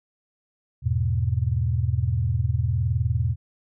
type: chord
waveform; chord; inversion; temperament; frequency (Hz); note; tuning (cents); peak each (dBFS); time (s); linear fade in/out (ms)
sine; E major; none; equal; 82.41 / 103.83 / 123.47; E2 / G#2 / B2; 0 / 0 / 0; -25 / -25 / -24; 0.82-3.36; 50
effects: none